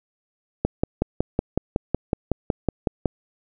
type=click train; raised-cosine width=2 ms; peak=-6 dBFS; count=14; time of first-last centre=0.65-3.057 s; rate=5.4 Hz; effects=none